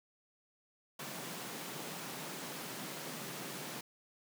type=high-pass noise; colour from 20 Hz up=pink; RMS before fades=-44 dBFS; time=0.99-3.81 s; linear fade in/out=5 ms; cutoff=130 Hz; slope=96 dB/octave; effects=none